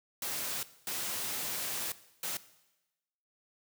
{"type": "noise bursts at uneven times", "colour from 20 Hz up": "white", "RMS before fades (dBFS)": -36, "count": 3, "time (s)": [[0.22, 0.63], [0.87, 1.92], [2.23, 2.37]], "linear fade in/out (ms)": 2, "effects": ["noise-tail reverb RT60 1.0 s tail -17 dB re dry", "high-pass 100 Hz 12 dB/octave"]}